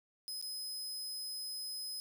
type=tone with dropouts; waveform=sawtooth; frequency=5060 Hz; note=D#8; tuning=28 cents sharp; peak=-37 dBFS; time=0.28-2 s; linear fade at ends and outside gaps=0 ms; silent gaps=0.414-0.425 s; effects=11-bit